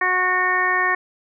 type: harmonic tone with a mistuned harmonic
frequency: 366.3 Hz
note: F#4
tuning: 17 cents flat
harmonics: 1 / 2 / 3 / 4 / 5 / 6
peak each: -29 / -27 / -22 / -31 / -19 / -28 dBFS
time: 0.01-0.95 s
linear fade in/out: 5 ms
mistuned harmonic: 6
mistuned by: +18 cents
effects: none